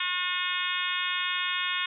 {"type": "harmonic tone with a mistuned harmonic", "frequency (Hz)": 360.7, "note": "F#4", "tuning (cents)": -44, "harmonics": [3, 4, 5, 6, 7, 8, 9, 10], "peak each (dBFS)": [-35, -35, -35, -35, -35, -35, -35, -35], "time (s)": [0, 1.86], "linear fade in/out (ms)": 5, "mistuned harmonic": 9, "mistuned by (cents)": 24, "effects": []}